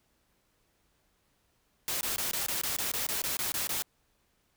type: noise bursts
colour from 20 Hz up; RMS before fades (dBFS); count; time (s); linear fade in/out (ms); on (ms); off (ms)
white; -32; 13; 1.88-3.822; 0; 130; 21
effects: pink hiss -72 dBFS RMS until 4.56 s